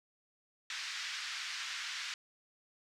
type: band-pass noise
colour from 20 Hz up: pink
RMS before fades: -41 dBFS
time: 0.7-2.14 s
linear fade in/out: 2 ms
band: 1500 to 6000 Hz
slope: 24 dB/octave
effects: none